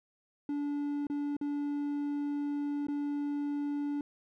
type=tone with dropouts; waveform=triangle; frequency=289 Hz; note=D4; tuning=28 cents flat; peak=-29 dBFS; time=0.49-4.01 s; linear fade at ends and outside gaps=2 ms; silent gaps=1.069-1.099 / 1.367-1.412 / 2.869-2.884 s; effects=none